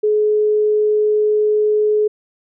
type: tone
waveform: sine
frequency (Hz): 424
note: G#4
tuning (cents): +36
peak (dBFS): -12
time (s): 0.03-2.08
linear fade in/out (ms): 10
effects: none